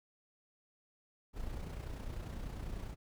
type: noise with amplitude modulation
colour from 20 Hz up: brown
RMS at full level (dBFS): -40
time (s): 1.33-2.96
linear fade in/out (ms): 50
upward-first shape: sine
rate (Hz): 30.1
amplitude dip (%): 50
effects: none